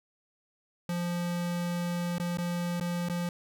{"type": "tone with dropouts", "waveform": "square", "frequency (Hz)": 174.3, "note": "F3", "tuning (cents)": -3, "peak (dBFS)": -30, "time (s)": [0.89, 3.29], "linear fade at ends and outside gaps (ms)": 2, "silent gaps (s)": [[2.183, 2.198], [2.373, 2.384], [2.799, 2.809], [3.087, 3.097]], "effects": ["12-bit"]}